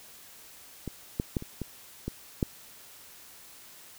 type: clicks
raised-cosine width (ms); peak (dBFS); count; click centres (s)
3; -21 / -14 / -14 / -26 / -20 / -19 / -12; 7; 0.877 / 1.199 / 1.368 / 1.424 / 1.617 / 2.08 / 2.428
effects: white hiss -51 dBFS RMS until 3.98 s